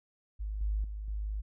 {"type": "tone with level steps", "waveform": "sine", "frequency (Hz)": 51.91, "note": "G#1", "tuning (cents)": 0, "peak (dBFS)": [-33, -28, -36, -32], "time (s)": [0.39, 1.42], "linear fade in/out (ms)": 20, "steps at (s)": [0.61, 0.84, 1.08], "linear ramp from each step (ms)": 2, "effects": []}